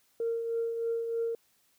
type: tone with tremolo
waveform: sine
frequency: 460.9 Hz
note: A#4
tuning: 20 cents flat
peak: -26 dBFS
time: 0.2-1.35 s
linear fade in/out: 2 ms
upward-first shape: triangle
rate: 3.2 Hz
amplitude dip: 50%
effects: tanh soft clip ceiling -23 dBFS + white hiss -69 dBFS RMS until 1.78 s